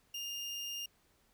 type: tone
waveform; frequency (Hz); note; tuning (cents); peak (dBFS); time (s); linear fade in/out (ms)
30% pulse; 2816; F7; +14; -36; 0.14-0.86; 5
effects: pink hiss -71 dBFS RMS until 1.33 s